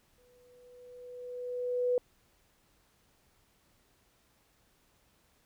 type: tone with exponential growth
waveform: sine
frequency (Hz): 493.9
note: B4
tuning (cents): 0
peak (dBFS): -24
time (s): 0.18-1.98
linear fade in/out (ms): 1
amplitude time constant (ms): 390
effects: pink hiss -69 dBFS RMS until 5.45 s